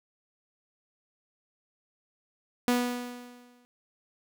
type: tone with exponential decay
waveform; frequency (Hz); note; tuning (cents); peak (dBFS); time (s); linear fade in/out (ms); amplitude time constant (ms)
sawtooth; 244.9; B3; -14; -17; 2.68-3.65; 0; 210
effects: none